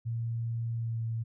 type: tone with pitch glide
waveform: sine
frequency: 115.7 to 113.78 Hz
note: A#2 to A#2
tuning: -13 to -42 cents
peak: -30 dBFS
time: 0.05-1.24 s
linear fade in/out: 20 ms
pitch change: -29 cents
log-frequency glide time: 0.75-1.02 s
effects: none